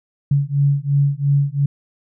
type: beating tone pair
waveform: sine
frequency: 140 / 142.9 Hz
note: C#3 / D3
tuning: +18 / -47 cents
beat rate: 2.9 Hz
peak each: -17 dBFS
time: 0.31-1.66 s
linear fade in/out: 5 ms
effects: none